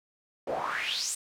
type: noise with band-pass filter sweep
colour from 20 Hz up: pink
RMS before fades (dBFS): -32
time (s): 0.47-1.15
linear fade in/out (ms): 5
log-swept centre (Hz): 480 to 8700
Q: 5.9
effects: none